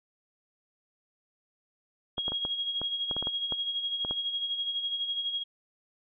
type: tone with tremolo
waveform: sine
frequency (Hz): 3288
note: G#7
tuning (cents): -18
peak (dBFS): -27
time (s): 2.17-5.44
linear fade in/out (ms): 20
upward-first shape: sine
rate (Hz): 12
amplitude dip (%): 55
type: clicks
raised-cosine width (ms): 1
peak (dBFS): -22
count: 12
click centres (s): 2.181 / 2.281 / 2.32 / 2.451 / 2.816 / 3.112 / 3.166 / 3.226 / 3.271 / 3.523 / 4.049 / 4.11
effects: none